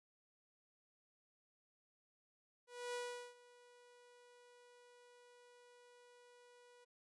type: tone with ADSR envelope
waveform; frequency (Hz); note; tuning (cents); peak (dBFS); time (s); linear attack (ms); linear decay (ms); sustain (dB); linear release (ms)
sawtooth; 487.8; B4; -21; -37; 2.67-6.85; 270; 400; -22; 14
effects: resampled to 24000 Hz